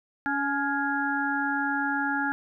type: harmonic tone with a mistuned harmonic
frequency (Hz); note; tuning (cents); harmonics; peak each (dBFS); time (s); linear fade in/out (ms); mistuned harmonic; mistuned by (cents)
281.3; C#4; +26; 1 / 3 / 5 / 6; -30 / -30 / -30 / -30; 0.26-2.32; 0; 6; -30
effects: none